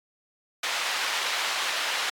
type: band-pass noise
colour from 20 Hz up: white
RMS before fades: -29 dBFS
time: 0.63-2.1 s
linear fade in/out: 5 ms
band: 790 to 3600 Hz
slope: 12 dB/octave
effects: AAC 64 kbps